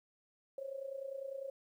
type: tone with amplitude modulation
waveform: sine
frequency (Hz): 543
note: C#5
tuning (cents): -36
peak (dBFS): -37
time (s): 0.58-1.5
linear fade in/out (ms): 2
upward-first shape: sine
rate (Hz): 30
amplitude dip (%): 75
effects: 12-bit